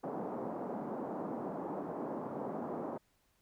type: band-pass noise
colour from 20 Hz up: pink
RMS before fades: -40 dBFS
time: 0.03-2.98 s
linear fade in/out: 10 ms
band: 190 to 940 Hz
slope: 24 dB/octave
effects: pink hiss -74 dBFS RMS until 3.41 s